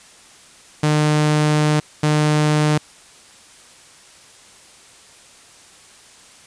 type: tone bursts at uneven times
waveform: sawtooth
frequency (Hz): 151.3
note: D#3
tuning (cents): -48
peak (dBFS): -10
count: 2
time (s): 0.83-1.8 / 2.03-2.78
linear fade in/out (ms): 5
effects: white hiss -46 dBFS RMS until 6.46 s + resampled to 22050 Hz